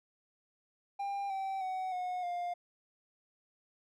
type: tone with pitch steps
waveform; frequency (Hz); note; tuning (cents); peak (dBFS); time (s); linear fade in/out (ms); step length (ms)
triangle; 798 / 773.5 / 749.7 / 726.7 / 704.4; G5 / G5 / F#5 / F#5 / F5; +31 / -23 / +23 / -31 / +15; -32; 0.99-2.54; 10; 310
effects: none